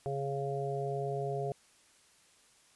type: harmonic tone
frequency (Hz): 138.59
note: C#3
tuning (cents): 0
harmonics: 1 / 3 / 4 / 5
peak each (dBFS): -37 / -36 / -42 / -38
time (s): 0.06-1.52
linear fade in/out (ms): 0
effects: white hiss -64 dBFS RMS until 2.75 s + resampled to 24000 Hz